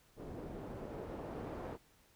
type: noise with low-pass filter sweep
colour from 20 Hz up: white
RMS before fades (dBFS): -45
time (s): 0.16-1.78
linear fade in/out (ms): 50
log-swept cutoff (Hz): 390 to 630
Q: 0.92
effects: pink hiss -68 dBFS RMS until 2.15 s